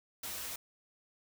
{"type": "noise with comb filter", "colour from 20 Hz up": "white", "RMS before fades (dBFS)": -41, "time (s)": [0.23, 0.56], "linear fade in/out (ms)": 5, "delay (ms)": 6.9, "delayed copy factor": -0.55, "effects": []}